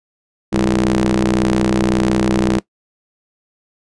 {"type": "ring-modulated tone", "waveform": "sawtooth", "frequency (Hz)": 61.74, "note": "B1", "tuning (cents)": 0, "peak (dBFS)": -6, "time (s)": [0.52, 2.6], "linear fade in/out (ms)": 20, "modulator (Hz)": 265, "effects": ["noise-tail reverb RT60 0.1 s tail -20 dB re dry", "resampled to 22050 Hz"]}